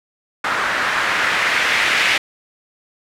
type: noise with low-pass filter sweep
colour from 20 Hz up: blue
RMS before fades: -18 dBFS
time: 0.44-2.18 s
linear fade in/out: 5 ms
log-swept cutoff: 1400 to 2300 Hz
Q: 1.9
effects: none